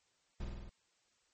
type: noise with echo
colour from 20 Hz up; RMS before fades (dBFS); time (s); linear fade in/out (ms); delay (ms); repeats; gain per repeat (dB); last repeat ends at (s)
brown; -39; 0.4-0.45; 5; 49; 5; -2; 0.695
effects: white hiss -75 dBFS RMS until 1.33 s + MP3 32 kbps